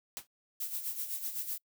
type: noise with exponential decay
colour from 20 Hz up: white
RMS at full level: -36 dBFS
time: 0.17-0.27 s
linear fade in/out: 0 ms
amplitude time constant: 20 ms
type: noise with tremolo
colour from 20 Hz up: violet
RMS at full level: -35 dBFS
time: 0.6-1.58 s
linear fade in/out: 5 ms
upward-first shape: sine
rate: 7.9 Hz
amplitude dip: 65%
effects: noise-tail reverb RT60 0.1 s tail -26 dB re dry